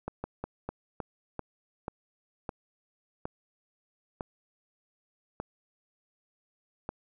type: slowing click train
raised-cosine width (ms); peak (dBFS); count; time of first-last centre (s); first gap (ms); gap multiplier
1; -20; 12; 0.08-6.891; 160; 1.25
effects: none